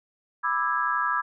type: chord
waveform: sine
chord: E dominant seventh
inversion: second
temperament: just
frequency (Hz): 988.9 / 1186.7 / 1318.5 / 1648.1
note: B5 / D6 / E6 / G#6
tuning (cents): +2 / +18 / 0 / -14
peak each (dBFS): -29 / -28 / -28 / -28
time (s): 0.43-1.22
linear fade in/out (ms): 20
effects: none